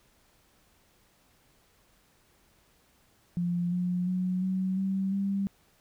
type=tone with pitch steps; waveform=sine; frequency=174.61 / 178.9 / 183.29 / 187.79 / 192.4 / 197.13 Hz; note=F3 / F3 / F#3 / F#3 / G3 / G3; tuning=0 / +42 / -16 / +26 / -32 / +10 cents; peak=-26 dBFS; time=3.37-5.47 s; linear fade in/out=0 ms; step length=350 ms; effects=pink hiss -65 dBFS RMS until 5.8 s